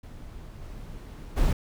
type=noise with level steps; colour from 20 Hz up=brown; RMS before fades=-42 / -40 / -23 dBFS; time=0.03-1.53 s; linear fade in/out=5 ms; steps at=0.6 / 1.36 s; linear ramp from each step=20 ms; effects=none